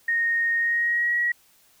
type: tone with pitch glide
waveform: sine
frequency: 1856 to 1913.7 Hz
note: A#6 to A#6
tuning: -8 to +45 cents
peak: -20 dBFS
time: 0.08-1.32 s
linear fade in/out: 5 ms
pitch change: +53 cents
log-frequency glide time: 0.58-1.17 s
effects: white hiss -59 dBFS RMS until 1.8 s